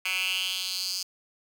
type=tone with high-pass filter sweep; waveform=10% pulse; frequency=186.4 Hz; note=F#3; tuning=13 cents sharp; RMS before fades=-30 dBFS; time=0.05-1.03 s; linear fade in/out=5 ms; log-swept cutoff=2200 to 5200 Hz; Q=4.2; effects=none